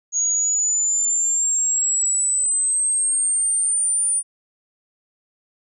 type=exponential sweep; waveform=sine; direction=up; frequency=6645 to 9370 Hz; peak=-17 dBFS; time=0.12-4.23 s; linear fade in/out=50 ms; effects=none